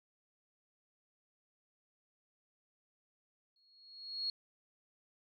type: tone with exponential growth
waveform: sine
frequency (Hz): 4311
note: C#8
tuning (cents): -49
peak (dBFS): -32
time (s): 3.56-4.3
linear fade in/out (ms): 2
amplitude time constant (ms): 160
effects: none